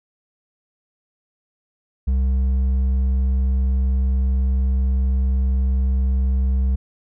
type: tone with hard clipping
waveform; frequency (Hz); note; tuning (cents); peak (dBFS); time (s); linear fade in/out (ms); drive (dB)
sine; 65.41; C2; 0; -17; 2.07-6.76; 10; 4
effects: none